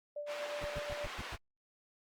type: tone with tremolo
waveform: sine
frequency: 587.3 Hz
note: D5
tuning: in tune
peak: -37 dBFS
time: 0.16-1.06 s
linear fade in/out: 5 ms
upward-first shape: sine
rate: 8.4 Hz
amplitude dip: 45%
type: band-pass noise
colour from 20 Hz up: white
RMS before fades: -45 dBFS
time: 0.26-1.38 s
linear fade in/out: 50 ms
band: 480 to 2400 Hz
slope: 12 dB/octave
type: noise bursts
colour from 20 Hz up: brown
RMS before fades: -41 dBFS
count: 6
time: 0.61-1.362 s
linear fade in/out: 10 ms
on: 42 ms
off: 100 ms
effects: Opus 48 kbps